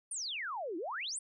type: exponential two-way sweep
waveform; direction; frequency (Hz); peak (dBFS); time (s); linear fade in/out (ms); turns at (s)
sine; down then up; 9720 to 309.5 to 9720; -36; 0.11-1.19; 5; 0.77
effects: none